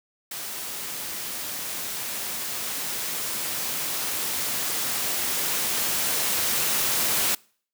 white noise with level ramp, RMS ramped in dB -34 to -23 dBFS, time 0.31-7.35 s, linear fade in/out 5 ms, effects noise-tail reverb RT60 0.5 s tail -26 dB re dry + high-pass 100 Hz 12 dB/octave

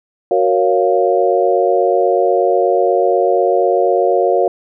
sine chord, Gb major seventh, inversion none, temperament equal, 370 / 466.2 / 554.4 / 698.5 Hz, Gb4 / Bb4 / Db5 / F5, 0 / 0 / 0 / 0 cents, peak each -16 dBFS, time 0.31-4.48 s, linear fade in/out 2 ms, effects none

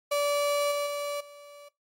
35% pulse tone with level steps, 578 Hz, D5, 28 cents flat, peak -22 / -25 / -28 / -44 dBFS, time 0.11-1.69 s, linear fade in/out 10 ms, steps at 0.71 / 0.86 / 1.2 s, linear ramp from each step 10 ms, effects noise-tail reverb RT60 0.2 s tail -20 dB re dry + MP3 64 kbps

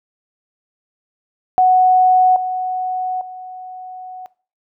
sine tone with level steps, 740 Hz, F#5, in tune, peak -8 / -18 / -29 dBFS, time 1.58-4.26 s, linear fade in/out 0 ms, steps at 2.36 / 3.21 s, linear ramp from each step 2 ms, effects noise-tail reverb RT60 0.4 s tail -20 dB re dry

